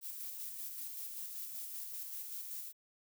violet noise with tremolo, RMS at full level -43 dBFS, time 0.01-2.73 s, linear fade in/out 50 ms, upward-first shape square, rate 5.2 Hz, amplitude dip 30%, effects none

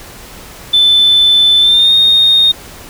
sine tone with pitch glide, 3520 to 3693 Hz, A7 to A#7, 0 to -17 cents, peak -4 dBFS, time 0.73-2.52 s, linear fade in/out 10 ms, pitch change +83 cents, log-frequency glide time 1.6-1.93 s, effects tanh soft clip ceiling -1 dBFS + pink hiss -33 dBFS RMS until 2.89 s

